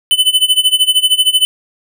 square tone with tremolo, 3017 Hz, F#7, 33 cents sharp, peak -6 dBFS, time 0.11-1.45 s, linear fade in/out 0 ms, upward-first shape sine, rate 13 Hz, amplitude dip 90%, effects none

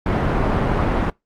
pink low-pass noise, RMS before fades -19 dBFS, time 0.06-1.1 s, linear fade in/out 2 ms, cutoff 1400 Hz, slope 12 dB/octave, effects noise-tail reverb RT60 0.2 s tail -24 dB re dry + Opus 32 kbps

